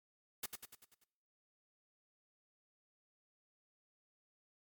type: noise with echo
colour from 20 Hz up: white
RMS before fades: -40 dBFS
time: 0.43-0.46 s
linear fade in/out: 5 ms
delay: 97 ms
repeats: 6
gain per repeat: -5 dB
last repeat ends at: 1.042 s
effects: noise-tail reverb RT60 1.0 s tail -25 dB re dry + MP3 96 kbps